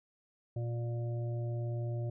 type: harmonic tone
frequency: 118.2 Hz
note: A#2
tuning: 24 cents sharp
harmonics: 1 / 3 / 5 / 6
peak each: -33 / -45 / -46 / -54 dBFS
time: 0.56-2.1 s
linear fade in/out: 5 ms
effects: none